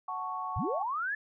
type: chord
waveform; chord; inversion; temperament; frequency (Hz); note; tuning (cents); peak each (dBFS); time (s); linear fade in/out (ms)
sine; F# minor; none; equal; 740 / 880 / 1108.7; F#5 / A5 / C#6; 0 / 0 / 0; -39 / -40 / -35; 0.08-0.83; 5
type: linear sweep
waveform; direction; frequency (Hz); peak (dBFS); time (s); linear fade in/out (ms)
sine; up; 54 to 1760; -30; 0.56-1.15; 5
effects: none